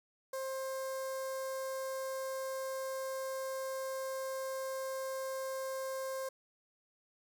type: tone with notch filter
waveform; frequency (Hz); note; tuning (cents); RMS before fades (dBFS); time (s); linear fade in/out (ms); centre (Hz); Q
sawtooth; 530; C5; +22; -39; 0.33-6.29; 5; 2800; 0.6
effects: none